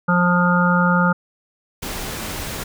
harmonic tone, 177 Hz, F3, 23 cents sharp, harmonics 1 / 3 / 5 / 7 / 8, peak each -16 / -24 / -23 / -21 / -20 dBFS, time 0.08-1.13 s, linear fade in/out 10 ms
pink noise, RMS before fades -28 dBFS, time 1.82-2.64 s, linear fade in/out 10 ms
effects none

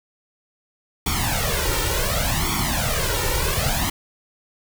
pink noise with flanger, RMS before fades -22 dBFS, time 1.06-3.9 s, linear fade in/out 5 ms, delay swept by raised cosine 0.89 to 2.19 ms, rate 0.68 Hz, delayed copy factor +1, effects none

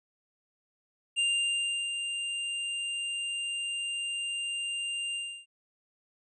square tone with ADSR envelope, 2794 Hz, F7, in tune, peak -25 dBFS, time 1.16-5.46 s, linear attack 29 ms, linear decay 710 ms, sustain -7 dB, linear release 310 ms, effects resampled to 24000 Hz

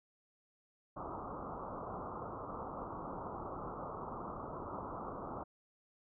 white low-pass noise, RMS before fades -44 dBFS, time 0.96-5.44 s, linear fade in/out 10 ms, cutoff 1300 Hz, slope 96 dB/octave, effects none

